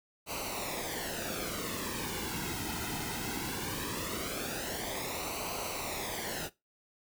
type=noise with flanger; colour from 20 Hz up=pink; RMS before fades=-37 dBFS; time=0.26-6.5 s; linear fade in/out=50 ms; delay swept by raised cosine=0.57 to 1.77 ms; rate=0.19 Hz; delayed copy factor=-0.7; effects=noise-tail reverb RT60 0.2 s tail -18 dB re dry